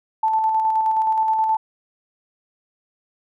sine tone with tremolo, 880 Hz, A5, in tune, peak -15 dBFS, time 0.23-1.57 s, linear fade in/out 5 ms, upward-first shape square, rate 9.5 Hz, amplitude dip 30%, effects none

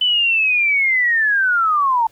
sine linear sweep, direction down, 3023 to 880 Hz, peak -13 dBFS, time 0.01-2.07 s, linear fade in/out 5 ms, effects pink hiss -54 dBFS RMS until 2.11 s

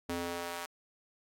square tone with high-pass filter sweep, 86.3 Hz, F2, 20 cents flat, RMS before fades -38 dBFS, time 0.09-0.66 s, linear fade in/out 5 ms, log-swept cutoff 230 to 900 Hz, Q 0.94, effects AAC 64 kbps

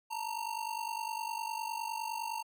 square ring-modulated tone, 913 Hz, A#5, 36 cents flat, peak -33 dBFS, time 0.1-2.43 s, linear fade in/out 20 ms, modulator 24.9 Hz, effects none

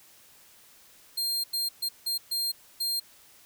sawtooth tone bursts at uneven times, 4200 Hz, C8, 6 cents sharp, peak -24 dBFS, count 6, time 1.17-1.44 / 1.53-1.69 / 1.82-1.89 / 2.06-2.18 / 2.31-2.52 / 2.8-3 s, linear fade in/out 10 ms, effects white hiss -56 dBFS RMS until 3.45 s

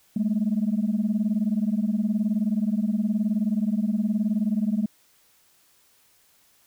sine beating tone pair, 202.8 / 221.8 Hz, G#3 / A3, -41 / +14 cents, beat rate 19 Hz, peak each -23 dBFS, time 0.16-4.86 s, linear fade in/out 5 ms, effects tanh soft clip ceiling -16 dBFS + white hiss -61 dBFS RMS until 6.66 s

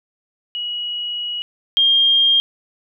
sine tone pair in turn, 2911 / 3215 Hz, F#7 / G7, -29 / +43 cents, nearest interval major second, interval 172 cents, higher second, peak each -22 / -11 dBFS, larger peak second, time 0.55-1.42 / 1.77-2.4 s, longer first, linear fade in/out 0 ms, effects none

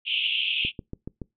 white band-pass noise, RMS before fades -26 dBFS, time 0.05-0.72 s, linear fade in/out 50 ms, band 2500 to 3300 Hz, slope 96 dB/octave
click train, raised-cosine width 3 ms, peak -21 dBFS, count 5, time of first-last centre 0.65-1.217 s, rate 7.05 Hz
effects noise-tail reverb RT60 0.2 s tail -24 dB re dry

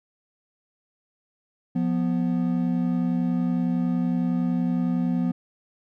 triangle tone pair together, 176.06 / 246.9 Hz, F3 / B3, +14 / 0 cents, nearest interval tritone, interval 586 cents, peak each -22 dBFS, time 1.75-5.32 s, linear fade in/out 10 ms, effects none

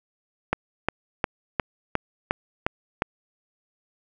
click train, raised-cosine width 0.5 ms, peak -6 dBFS, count 8, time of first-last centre 0.53-3.021 s, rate 2.81 Hz, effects none

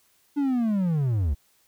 triangle linear sweep, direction down, 293.7 to 63.2 Hz, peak -19 dBFS, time 0.36-1.35 s, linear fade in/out 20 ms, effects white hiss -64 dBFS RMS until 1.67 s

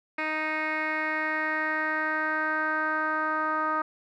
10% pulse tone with low-pass filter sweep, 311.2 Hz, D#4, in tune, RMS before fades -28 dBFS, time 0.18-3.82 s, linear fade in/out 5 ms, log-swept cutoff 2400 to 1300 Hz, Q 4.2, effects none

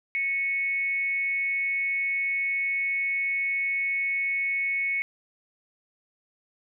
sine tone with frequency modulation, 2207 Hz, C#7, 8 cents flat, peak -24 dBFS, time 0.15-5.02 s, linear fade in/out 0 ms, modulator 285 Hz, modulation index 0.32, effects none

